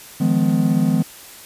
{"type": "chord", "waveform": "triangle", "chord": "F half-diminished seventh", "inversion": "third", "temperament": "just", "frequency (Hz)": [157.15, 174.61, 209.5, 251.4], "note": ["Eb3", "F3", "Ab3", "Cb4"], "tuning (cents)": [18, 0, 15, 31], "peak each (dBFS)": -18, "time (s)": [0.2, 1.03], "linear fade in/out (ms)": 10, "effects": ["white hiss -40 dBFS RMS until 1.45 s", "resampled to 32000 Hz"]}